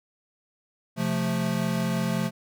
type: chord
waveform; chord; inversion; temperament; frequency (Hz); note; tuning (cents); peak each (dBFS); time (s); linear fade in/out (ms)
square; F major; second; equal; 130.81 / 174.61 / 220; C3 / F3 / A3; 0 / 0 / 0; -32 / -28 / -29; 0.96-2.31; 50
effects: none